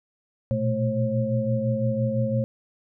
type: tone cluster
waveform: sine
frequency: 116.4 / 122.3 / 219.7 / 538 Hz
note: A#2 / B2 / A3 / C5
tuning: -2 / -16 / -2 / +48 cents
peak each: -27 dBFS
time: 0.51-2.44 s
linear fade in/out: 0 ms
effects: none